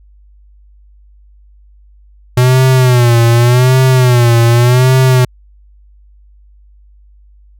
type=tone with vibrato; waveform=square; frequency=123.47 Hz; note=B2; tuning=in tune; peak=-6 dBFS; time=2.37-5.25 s; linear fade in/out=5 ms; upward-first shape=sine; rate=0.86 Hz; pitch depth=99 cents each way; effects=added 50 Hz sine -40 dBFS peak until 7.59 s